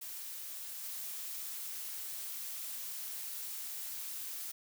blue noise with level steps, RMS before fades -44 / -42 dBFS, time 0.01-4.52 s, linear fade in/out 10 ms, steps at 0.82 s, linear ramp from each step 20 ms, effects none

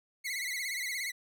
sawtooth tone with vibrato, 2083 Hz, C7, 8 cents flat, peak -30 dBFS, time 0.24-1.12 s, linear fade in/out 20 ms, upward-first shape sine, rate 17 Hz, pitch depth 110 cents each way, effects none

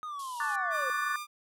triangle linear sweep, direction down, 1260 to 499.3 Hz, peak -34 dBFS, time 0.03-0.9 s, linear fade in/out 0 ms
white band-pass noise, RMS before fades -49 dBFS, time 0.19-0.56 s, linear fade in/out 5 ms, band 2900 to 12000 Hz, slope 96 dB/octave
sine chord, D major seventh, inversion third, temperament equal, 1108.7 / 1174.7 / 1480 / 1760 Hz, C#6 / D6 / F#6 / A6, 0 / 0 / 0 / 0 cents, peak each -38 / -33 / -35 / -34 dBFS, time 0.4-1.16 s, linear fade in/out 2 ms
sawtooth tone, 1200 Hz, D6, 37 cents sharp, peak -33 dBFS, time 0.7-1.27 s, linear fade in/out 50 ms
effects none

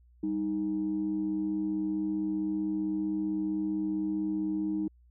sine tone pair together, 196.6 / 312.1 Hz, G3 / D#4, +5 / +5 cents, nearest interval minor sixth, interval 800 cents, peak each -34 / -28 dBFS, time 0.23-4.88 s, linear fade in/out 5 ms, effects tanh soft clip ceiling -22 dBFS + added 60 Hz sine -57 dBFS peak until 5.1 s

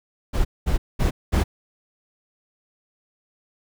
brown noise bursts, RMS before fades -19 dBFS, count 4, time 0.33-1.44 s, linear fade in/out 20 ms, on 120 ms, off 210 ms, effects none

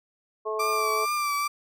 harmonic tone, 216.7 Hz, A3, 26 cents flat, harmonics 2 / 3 / 4 / 5, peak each -29 / -34 / -40 / -32 dBFS, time 0.45-1.06 s, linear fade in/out 20 ms
35% pulse tone with vibrato, 1174.7 Hz, D6, in tune, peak -23 dBFS, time 0.59-1.48 s, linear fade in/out 10 ms, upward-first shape triangle, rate 2.3 Hz, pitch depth 40 cents each way
effects none

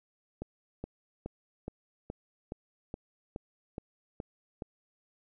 click train, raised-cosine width 2 ms, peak -24 dBFS, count 11, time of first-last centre 0.42-4.622 s, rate 2.38 Hz, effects none

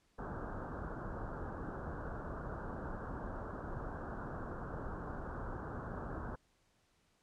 pink low-pass noise, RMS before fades -43 dBFS, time 0.18-6.36 s, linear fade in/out 10 ms, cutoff 1600 Hz, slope 96 dB/octave, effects pink hiss -74 dBFS RMS until 7.22 s + low-pass 9000 Hz 12 dB/octave

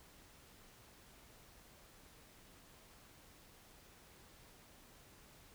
silence, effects pink hiss -62 dBFS RMS until 5.54 s

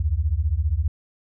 sine beating tone pair, 69.3 / 84.3 Hz, C#2 / E2, 0 / +39 cents, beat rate 15 Hz, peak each -22 dBFS, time 0-0.88 s, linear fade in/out 5 ms, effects none

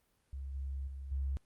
sine tone with level steps, 67.9 Hz, C#2, 35 cents flat, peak -39 / -36 / -41 / -32 dBFS, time 0.33-1.37 s, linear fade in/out 0 ms, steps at 0.54 / 0.87 / 1.11 s, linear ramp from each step 10 ms, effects pink hiss -75 dBFS RMS until 1.45 s + Opus 32 kbps

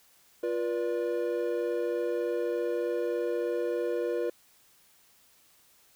triangle chord, B diminished, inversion second, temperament equal with one note detuned, 349.2 / 484 / 587.3 Hz, F4 / B4 / D5, 0 / -35 / 0 cents, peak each -30 / -28 / -34 dBFS, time 0.43-4.3 s, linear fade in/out 5 ms, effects white hiss -62 dBFS RMS until 5.95 s

